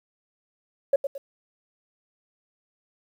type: tone with echo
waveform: sine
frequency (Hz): 554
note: C#5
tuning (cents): -1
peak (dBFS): -14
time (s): 0.93-0.96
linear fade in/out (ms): 5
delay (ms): 110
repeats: 2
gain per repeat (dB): -9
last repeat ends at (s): 1.18
effects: tanh soft clip ceiling -10 dBFS + 9-bit

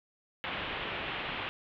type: low-pass noise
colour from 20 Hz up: white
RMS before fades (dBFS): -37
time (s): 0.44-1.49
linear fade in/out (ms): 0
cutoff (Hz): 3300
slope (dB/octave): 48
effects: none

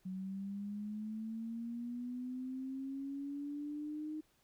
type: linear sweep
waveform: sine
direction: up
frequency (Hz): 185 to 310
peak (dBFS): -39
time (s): 0.05-4.21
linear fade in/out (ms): 10
effects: pink hiss -73 dBFS RMS until 4.43 s

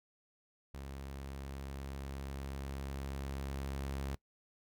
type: tone with level ramp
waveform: sawtooth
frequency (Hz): 68.3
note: C#2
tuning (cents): -25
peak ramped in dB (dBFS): -40 to -33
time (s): 0.74-4.15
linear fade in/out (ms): 0
effects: noise-tail reverb RT60 0.1 s tail -22 dB re dry

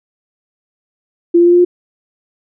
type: tone with pitch steps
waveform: sine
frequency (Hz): 342.9 / 345.9 / 348.9 / 351.9 / 355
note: F4 / F4 / F4 / F4 / F4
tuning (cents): -32 / -17 / -2 / +13 / +28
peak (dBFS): -5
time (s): 1.34-1.65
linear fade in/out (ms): 10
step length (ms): 62
effects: none

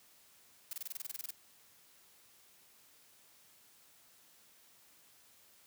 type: noise bursts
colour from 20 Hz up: blue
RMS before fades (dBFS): -41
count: 13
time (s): 0.71-1.307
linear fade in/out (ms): 2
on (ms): 21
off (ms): 27
effects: white hiss -64 dBFS RMS until 5.66 s + high-pass 60 Hz 12 dB/octave

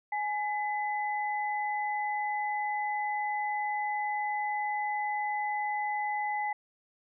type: tone pair together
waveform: sine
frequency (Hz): 838 / 2009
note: G#5 / B6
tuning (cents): +15 / +29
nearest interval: octave + minor third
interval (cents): 1514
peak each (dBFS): -30 / -35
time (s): 0.12-6.53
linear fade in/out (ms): 5
effects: none

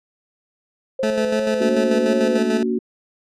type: tone with vibrato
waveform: sine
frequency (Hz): 523.3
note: C5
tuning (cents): 0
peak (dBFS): -20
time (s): 0.99-2.38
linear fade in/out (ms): 5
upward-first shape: sine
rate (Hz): 2.8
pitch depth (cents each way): 49
type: tone with tremolo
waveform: 20% pulse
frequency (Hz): 217.3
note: A3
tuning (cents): -21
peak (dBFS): -14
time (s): 1.03-2.63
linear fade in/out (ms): 2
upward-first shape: square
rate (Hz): 6.8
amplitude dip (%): 45
type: chord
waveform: sine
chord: Bb augmented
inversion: none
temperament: equal with one note detuned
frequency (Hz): 233.1 / 286.8 / 370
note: Bb3 / D4 / F#4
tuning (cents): 0 / -41 / 0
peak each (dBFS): -21 / -27 / -22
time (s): 1.6-2.79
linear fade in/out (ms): 10
effects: low-pass 7000 Hz 12 dB/octave

